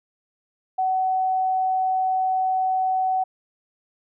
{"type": "tone", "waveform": "sine", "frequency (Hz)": 752, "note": "F#5", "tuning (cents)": 28, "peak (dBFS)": -19, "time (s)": [0.78, 3.24], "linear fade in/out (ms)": 10, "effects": []}